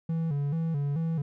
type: tone with vibrato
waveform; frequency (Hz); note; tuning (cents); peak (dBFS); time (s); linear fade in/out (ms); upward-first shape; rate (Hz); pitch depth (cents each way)
triangle; 152.8; D#3; -31; -24; 0.09-1.22; 5; square; 2.3; 120
effects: none